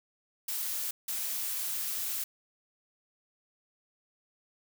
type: noise bursts at uneven times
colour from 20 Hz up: blue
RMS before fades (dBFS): -34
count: 2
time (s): 0.48-0.91 / 1.08-2.24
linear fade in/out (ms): 5
effects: none